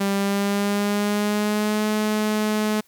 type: tone with pitch glide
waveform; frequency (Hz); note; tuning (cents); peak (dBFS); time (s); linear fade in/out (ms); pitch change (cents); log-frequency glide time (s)
sawtooth; 198.1 to 213.5; G3 to G#3; +18 to +48; -16; 0-2.81; 10; +130; 0.16-1.87
effects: white hiss -59 dBFS RMS until 2.87 s